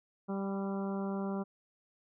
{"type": "harmonic tone with a mistuned harmonic", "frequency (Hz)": 196, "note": "G3", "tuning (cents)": 0, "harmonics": [1, 2, 3, 4, 5, 6, 7], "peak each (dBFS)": [-34, -40, -44, -46, -48, -50, -51], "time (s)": [0.28, 1.44], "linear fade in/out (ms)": 20, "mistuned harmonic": 5, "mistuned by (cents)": 15, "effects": []}